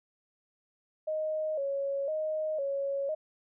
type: tone with vibrato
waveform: sine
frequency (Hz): 587.3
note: D5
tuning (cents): 0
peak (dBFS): -29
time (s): 1.07-3.15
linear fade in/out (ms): 10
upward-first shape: square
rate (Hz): 0.99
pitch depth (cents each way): 100
effects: none